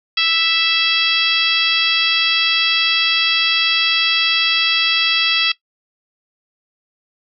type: harmonic tone with a mistuned harmonic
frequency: 659.3 Hz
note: E5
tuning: in tune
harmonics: 2 / 3 / 4 / 5 / 6 / 7 / 8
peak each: -26 / -25 / -19 / -17 / -23 / -22 / -27 dBFS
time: 0.17-5.52 s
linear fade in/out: 5 ms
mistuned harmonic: 7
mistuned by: +17 cents
effects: noise-tail reverb RT60 0.1 s tail -18 dB re dry